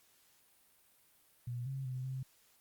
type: tone with pitch steps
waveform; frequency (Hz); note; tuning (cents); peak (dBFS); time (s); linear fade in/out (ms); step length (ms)
sine; 121.5 / 134.7 / 128.1 / 131.4; B2 / C#3 / C3 / C3; -28 / -49 / -36 / +8; -37; 1.47-2.23; 5; 190
effects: white hiss -68 dBFS RMS until 2.6 s + Opus 48 kbps